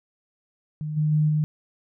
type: tone with level steps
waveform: sine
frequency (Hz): 152.5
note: D#3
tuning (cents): -34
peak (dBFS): -27 / -19 / -17 / -19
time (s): 0.81-1.44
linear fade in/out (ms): 0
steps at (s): 0.96 / 1.11 / 1.28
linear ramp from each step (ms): 20
effects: none